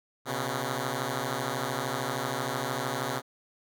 5% pulse beating tone pair, 123.47 / 136.47 Hz, B2 / C#3, 0 / -27 cents, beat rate 13 Hz, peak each -21 dBFS, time 0.25-3.22 s, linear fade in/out 50 ms, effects none

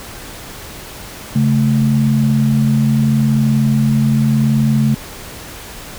sine tone pair together, 137.52 / 218.3 Hz, C#3 / A3, -13 / -13 cents, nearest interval minor sixth, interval 800 cents, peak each -13 dBFS, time 1.35-4.95 s, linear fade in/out 10 ms, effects pink hiss -32 dBFS RMS until 5.98 s

